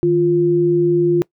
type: tone pair together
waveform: sine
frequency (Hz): 155.33 / 348.5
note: D#3 / F4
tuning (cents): -3 / -4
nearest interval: octave + major second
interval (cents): 1399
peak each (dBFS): -20 / -12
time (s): 0.03-1.22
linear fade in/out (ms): 0
effects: noise-tail reverb RT60 0.1 s tail -22 dB re dry